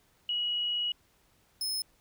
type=tone pair in turn; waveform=sine / sawtooth; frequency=2911 / 5187 Hz; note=F#7 / E8; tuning=-29 / -29 cents; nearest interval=minor seventh; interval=1000 cents; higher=second; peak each=-28 dBFS; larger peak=neither; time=0.29-0.92 / 1.61-1.82 s; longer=first; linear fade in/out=2 ms; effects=pink hiss -67 dBFS RMS until 2 s